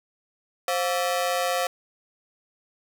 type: ring-modulated tone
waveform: sawtooth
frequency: 619 Hz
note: D#5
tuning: 9 cents flat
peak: -16 dBFS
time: 0.68-1.67 s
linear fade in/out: 2 ms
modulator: 92.2 Hz
effects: none